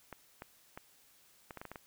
clicks, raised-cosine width 0.5 ms, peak -29 dBFS, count 9, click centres 0.127 / 0.421 / 0.775 / 1.508 / 1.573 / 1.615 / 1.653 / 1.716 / 1.758 s, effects white hiss -65 dBFS RMS until 1.86 s

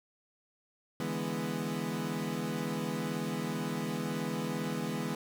30% pulse chord, E dominant seventh, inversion third, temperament equal, 146.83 / 164.81 / 207.7 / 246.9 Hz, D3 / E3 / G#3 / B3, 0 / 0 / 0 / 0 cents, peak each -39 / -35 / -35 / -35 dBFS, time 1-5.15 s, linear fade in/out 2 ms, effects none

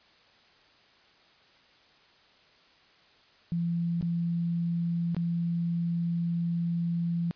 sine tone with dropouts, 170 Hz, F3, 46 cents flat, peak -26 dBFS, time 3.52-7.31 s, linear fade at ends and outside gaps 0 ms, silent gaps 4.011-4.026 / 5.147-5.166 s, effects white hiss -60 dBFS RMS until 7.35 s + resampled to 11025 Hz

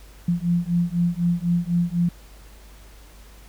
sine beating tone pair, 171.2 / 175.2 Hz, F3 / F3, -34 / +6 cents, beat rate 4 Hz, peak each -22 dBFS, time 0.28-2.09 s, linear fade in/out 5 ms, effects added 50 Hz sine -44 dBFS peak until 3.48 s + pink hiss -51 dBFS RMS until 3.48 s

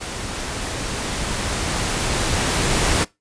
pink noise with level ramp, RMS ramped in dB -29 to -18 dBFS, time 0-3.05 s, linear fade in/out 20 ms, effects noise-tail reverb RT60 0.2 s tail -21 dB re dry + resampled to 22050 Hz

